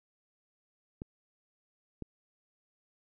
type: clicks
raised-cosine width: 3 ms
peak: -26 dBFS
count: 2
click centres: 1.019 / 2.023 s
effects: none